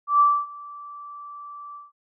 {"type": "tone with ADSR envelope", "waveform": "sine", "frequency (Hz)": 1164, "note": "D6", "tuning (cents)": -16, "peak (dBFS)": -12, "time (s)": [0.07, 1.92], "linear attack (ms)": 130, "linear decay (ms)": 260, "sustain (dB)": -24, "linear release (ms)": 170, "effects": []}